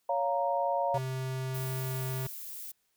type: chord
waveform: sine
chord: Bb minor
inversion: first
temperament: just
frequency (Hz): 559.4 / 699.2 / 932.3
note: Db5 / F5 / Bb5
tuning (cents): +16 / +2 / 0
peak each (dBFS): -31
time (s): 0.09-0.98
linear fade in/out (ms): 5
type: tone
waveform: square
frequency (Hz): 130.81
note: C3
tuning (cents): 0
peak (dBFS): -33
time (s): 0.94-2.27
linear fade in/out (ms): 5
type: noise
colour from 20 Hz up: violet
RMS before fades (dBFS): -42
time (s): 1.54-2.72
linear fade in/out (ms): 10
effects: white hiss -75 dBFS RMS until 2.96 s